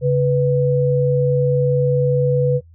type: tone pair together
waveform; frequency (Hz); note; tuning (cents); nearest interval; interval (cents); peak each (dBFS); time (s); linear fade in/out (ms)
sine; 138.59 / 493.9; C#3 / B4; 0 / 0; octave + minor seventh; 2200; -16; 0.01-2.61; 50
effects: noise-tail reverb RT60 0.1 s tail -24 dB re dry + added 83 Hz sine -43 dBFS peak until 2.74 s